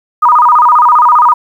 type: tone with vibrato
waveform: sine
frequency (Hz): 1093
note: C#6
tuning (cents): -25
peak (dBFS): -3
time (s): 0.22-1.34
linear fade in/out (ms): 10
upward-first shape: square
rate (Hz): 15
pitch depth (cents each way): 210
effects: 7-bit